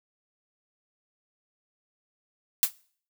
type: noise with exponential decay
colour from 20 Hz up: blue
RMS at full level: -17 dBFS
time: 2.63-2.72 s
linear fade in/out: 0 ms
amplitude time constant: 19 ms
effects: noise-tail reverb RT60 0.5 s tail -22 dB re dry